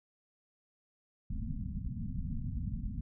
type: low-pass noise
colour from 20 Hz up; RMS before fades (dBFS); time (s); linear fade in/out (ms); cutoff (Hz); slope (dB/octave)
pink; -37; 1.3-3.01; 5; 250; 96
effects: none